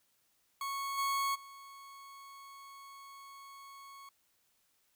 40% pulse tone with level steps, 1104 Hz, C#6, 7 cents flat, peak -35 / -30 / -49 dBFS, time 0.61-4.09 s, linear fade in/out 2 ms, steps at 0.97 / 1.34 s, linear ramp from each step 20 ms, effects white hiss -74 dBFS RMS until 4.95 s

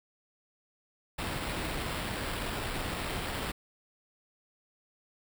pink noise with sample-and-hold, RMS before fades -35 dBFS, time 1.18-3.52 s, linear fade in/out 10 ms, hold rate 6300 Hz, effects none

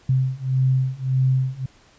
sine beating tone pair, 129.9 / 131.6 Hz, C3 / C3, -12 / +10 cents, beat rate 1.7 Hz, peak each -21 / -20 dBFS, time 0.09-1.66 s, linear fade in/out 5 ms, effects pink hiss -54 dBFS RMS until 1.98 s + resampled to 16000 Hz

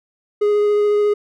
triangle tone with vibrato, 415.3 Hz, G#4, in tune, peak -11 dBFS, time 0.41-1.14 s, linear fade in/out 10 ms, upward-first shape triangle, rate 14 Hz, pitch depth 11 cents each way, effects none

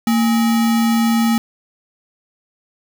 sine tone with sample-and-hold, 228.5 Hz, A#3, 34 cents flat, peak -12 dBFS, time 0.07-1.38 s, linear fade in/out 2 ms, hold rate 1050 Hz, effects none

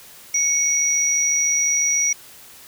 sine tone pair together, 2217 / 5773 Hz, C#7 / F#8, 0 / -44 cents, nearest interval octave + perfect fourth, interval 1656 cents, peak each -24 / -17 dBFS, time 0.34-2.13 s, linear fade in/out 5 ms, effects white hiss -44 dBFS RMS until 2.67 s

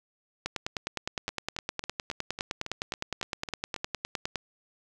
two click trains, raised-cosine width 0.2 ms, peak -13 / -19 dBFS, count 39 / 10, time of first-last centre 0.46-4.357 / 1.29-3.763 s, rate 9.75 / 3.64 Hz, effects none

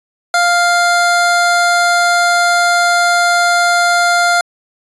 square tone pair together, 698.7 / 1399 Hz, F5 / F6, +1 / +3 cents, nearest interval octave, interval 1202 cents, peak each -13 dBFS, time 0.34-4.41 s, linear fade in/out 2 ms, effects resampled to 22050 Hz

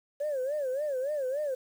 sine tone with vibrato, 555 Hz, C#5, 2 cents sharp, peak -27 dBFS, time 0.2-1.55 s, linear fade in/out 10 ms, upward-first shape sine, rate 3.5 Hz, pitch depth 160 cents each way, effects tanh soft clip ceiling -25 dBFS + 9-bit

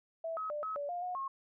sine tone with pitch steps, 656 / 1276 / 594 / 1282 / 575 / 705 / 724 / 1081 Hz, E5 / D#6 / D5 / E6 / D5 / F5 / F#5 / C#6, -9 / +43 / +20 / -49 / -37 / +16 / -38 / -44 cents, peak -35 dBFS, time 0.24-1.28 s, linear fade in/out 5 ms, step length 130 ms, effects none

